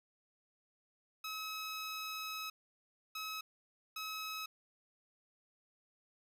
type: tone bursts at uneven times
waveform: 15% pulse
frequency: 1282 Hz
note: E6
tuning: 49 cents flat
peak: -34 dBFS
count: 3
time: 1.24-2.5 / 3.15-3.41 / 3.96-4.46 s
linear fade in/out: 5 ms
effects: none